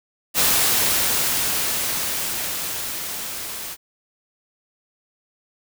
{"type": "noise with level ramp", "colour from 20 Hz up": "white", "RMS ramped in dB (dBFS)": [-17, -32], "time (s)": [0.34, 3.77], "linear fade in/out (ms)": 50, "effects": []}